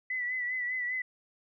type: tone with vibrato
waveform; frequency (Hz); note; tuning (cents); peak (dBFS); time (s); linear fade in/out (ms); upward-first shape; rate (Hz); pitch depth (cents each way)
sine; 1989; B6; +12; -30; 0.1-1.02; 5; sine; 5; 43
effects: none